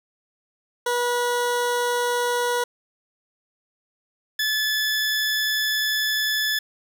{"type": "tone pair in turn", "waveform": "20% pulse", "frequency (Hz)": [485.1, 1728.7], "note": ["B4", "A6"], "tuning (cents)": [-31, -31], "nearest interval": "octave + minor seventh", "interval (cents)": 2200, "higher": "second", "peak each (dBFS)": [-16, -16], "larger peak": "neither", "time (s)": [[0.86, 2.64], [4.39, 6.59]], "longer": "second", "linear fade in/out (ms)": 5, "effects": []}